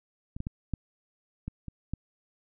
clicks, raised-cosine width 5 ms, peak -26 / -21 / -20 / -17 / -22 / -26 / -19 dBFS, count 7, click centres 0.365 / 0.404 / 0.469 / 0.737 / 1.48 / 1.683 / 1.936 s, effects none

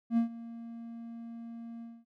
triangle tone with ADSR envelope, 231.5 Hz, A#3, 12 cents flat, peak -20 dBFS, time 0.1-2.05 s, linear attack 73 ms, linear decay 110 ms, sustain -19 dB, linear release 230 ms, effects none

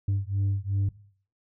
sine beating tone pair, 97.5 / 100.2 Hz, G2 / G2, -9 / +38 cents, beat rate 2.7 Hz, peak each -25 dBFS, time 0.08-0.89 s, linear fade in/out 5 ms, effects noise-tail reverb RT60 0.5 s tail -19 dB re dry + tanh soft clip ceiling -21 dBFS

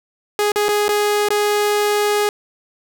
sawtooth tone with dropouts, 415.3 Hz, G#4, in tune, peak -11 dBFS, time 0.39-2.29 s, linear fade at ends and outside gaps 1 ms, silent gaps 0.519-0.559 / 0.684-0.689 / 0.882-0.89 / 1.287-1.304 s, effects none

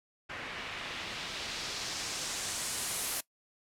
white noise with low-pass filter sweep, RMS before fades -38 dBFS, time 0.29-3.21 s, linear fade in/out 10 ms, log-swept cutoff 2100 to 12000 Hz, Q 1.3, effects noise-tail reverb RT60 0.1 s tail -20 dB re dry

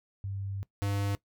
sine / square tone pair in turn, 98.2 / 100.38 Hz, G2 / G2, +4 / +42 cents, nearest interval unison, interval 38 cents, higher second, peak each -33 / -29 dBFS, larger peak second, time 0.24-0.63 / 0.82-1.15 s, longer first, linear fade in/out 0 ms, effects noise-tail reverb RT60 0.1 s tail -19 dB re dry

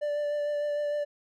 triangle tone with vibrato, 587.3 Hz, D5, in tune, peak -25 dBFS, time 0.01-1.05 s, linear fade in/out 20 ms, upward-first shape triangle, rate 6.6 Hz, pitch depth 17 cents each way, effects none

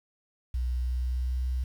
sine tone with pitch glide, 61.74 to 63.29 Hz, B1 to B1, 0 to +43 cents, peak -25 dBFS, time 0.54-1.64 s, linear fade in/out 5 ms, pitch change +43 cents, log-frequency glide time 0.72-1.4 s, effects tanh soft clip ceiling -23 dBFS + 9-bit

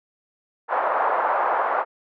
pink band-pass noise, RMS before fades -22 dBFS, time 0.68-1.85 s, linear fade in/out 50 ms, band 620 to 1300 Hz, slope 24 dB/octave, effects none

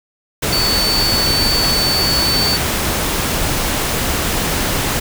sine tone in noise, 4499 Hz, C#8, 25 cents sharp, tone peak -15 dBFS, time 0.52-2.57 s, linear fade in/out 10 ms, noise pink, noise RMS -18 dBFS, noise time 0.42-5 s, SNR 0 dB, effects none

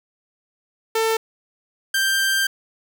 sawtooth tone pair in turn, 446.9 / 1576.1 Hz, A4 / G6, +27 / +9 cents, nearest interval octave + minor seventh, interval 2182 cents, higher second, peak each -14 dBFS, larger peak neither, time 0.95-1.17 / 1.94-2.47 s, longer second, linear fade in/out 5 ms, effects 8-bit

